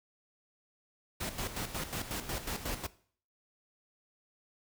pink noise with tremolo, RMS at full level -36 dBFS, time 1.2-2.87 s, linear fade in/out 10 ms, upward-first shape square, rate 5.5 Hz, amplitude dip 65%, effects noise-tail reverb RT60 0.5 s tail -18 dB re dry

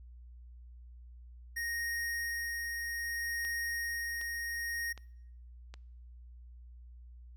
square tone with tremolo, 1864.7 Hz, A#6, in tune, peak -34 dBFS, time 1.56-4.93 s, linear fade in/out 10 ms, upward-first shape sine, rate 0.63 Hz, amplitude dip 25%
click train, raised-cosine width 0.2 ms, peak -31 dBFS, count 4, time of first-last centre 3.45-5.74 s, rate 1.31 Hz
effects noise-tail reverb RT60 0.9 s tail -25 dB re dry + added 60 Hz sine -49 dBFS peak until 7.36 s

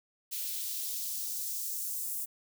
blue noise with high-pass filter sweep, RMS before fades -36 dBFS, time 0.31-2.26 s, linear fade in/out 20 ms, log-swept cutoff 2900 to 8400 Hz, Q 1.2, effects none

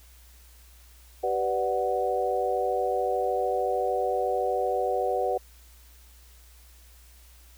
sine chord, G major seventh, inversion none, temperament equal with one note detuned, 385.7 / 493.9 / 587.3 / 740 Hz, G4 / B4 / D5 / F#5, -28 / 0 / 0 / 0 cents, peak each -31 / -28 / -31 / -28 dBFS, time 1.23-5.38 s, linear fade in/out 10 ms, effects added 60 Hz sine -51 dBFS peak until 7.57 s + white hiss -57 dBFS RMS until 7.57 s

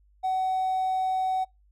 triangle tone with hard clipping, 752 Hz, F#5, 28 cents sharp, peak -24 dBFS, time 0.23-1.45 s, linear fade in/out 20 ms, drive 4 dB, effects noise-tail reverb RT60 0.2 s tail -26 dB re dry + added 50 Hz sine -58 dBFS peak until 1.71 s

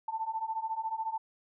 sine beating tone pair, 880 / 894 Hz, A5 / A5, 0 / +27 cents, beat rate 14 Hz, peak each -36 / -34 dBFS, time 0.08-1.18 s, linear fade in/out 5 ms, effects none

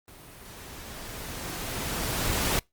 pink noise with level ramp, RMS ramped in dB -49 to -25 dBFS, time 0.08-2.59 s, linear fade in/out 0 ms, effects noise-tail reverb RT60 0.2 s tail -26 dB re dry + Opus 32 kbps

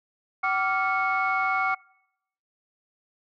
sine tone cluster, 761 / 1162 / 1394 / 2203 Hz, F#5 / D6 / F6 / C#7, +48 / -19 / -4 / -11 cents, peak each -27 dBFS, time 0.43-1.75 s, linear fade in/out 10 ms, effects noise-tail reverb RT60 0.8 s tail -26 dB re dry + tanh soft clip ceiling -14 dBFS

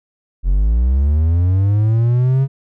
triangle linear sweep, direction up, 42.47 to 137.4 Hz, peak -9 dBFS, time 0.43-2.48 s, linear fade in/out 50 ms, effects none

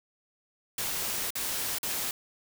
white noise with dropouts, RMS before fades -32 dBFS, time 0.78-2.11 s, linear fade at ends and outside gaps 2 ms, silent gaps 1.305-1.354 / 1.785-1.83 s, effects none

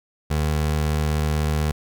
25% pulse tone, 76.1 Hz, D#2, 38 cents flat, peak -16 dBFS, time 0.3-1.72 s, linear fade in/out 10 ms, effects none

